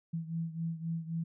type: beating tone pair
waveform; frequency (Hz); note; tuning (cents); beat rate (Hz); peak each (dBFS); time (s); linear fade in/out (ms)
sine; 163.9 / 167.7; E3 / E3; -10 / +30; 3.8; -35 / -39; 0.13-1.24; 10
effects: none